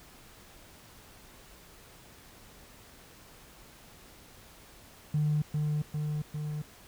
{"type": "tone with echo", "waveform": "triangle", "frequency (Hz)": 150.4, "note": "D3", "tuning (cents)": 42, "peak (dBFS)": -21, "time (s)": [5.14, 5.42], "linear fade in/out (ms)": 5, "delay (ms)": 400, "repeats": 3, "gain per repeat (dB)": -3, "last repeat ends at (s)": 6.62, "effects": ["tanh soft clip ceiling -22 dBFS", "pink hiss -54 dBFS RMS until 6.87 s"]}